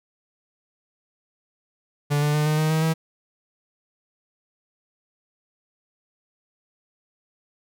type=tone with pitch steps; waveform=45% pulse; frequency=145.6 / 148.06 / 150.56 / 153.1 / 155.69 / 158.32 / 160.99 Hz; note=D3 / D3 / D3 / D#3 / D#3 / D#3 / E3; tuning=-15 / +14 / +43 / -28 / +1 / +30 / -41 cents; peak=-19 dBFS; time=2.1-2.94 s; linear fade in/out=20 ms; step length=120 ms; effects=none